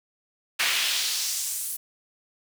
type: noise with high-pass filter sweep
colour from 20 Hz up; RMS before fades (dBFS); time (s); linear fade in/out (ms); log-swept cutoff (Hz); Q
brown; -27; 0.59-1.77; 10; 2100 to 11000; 1.4
effects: none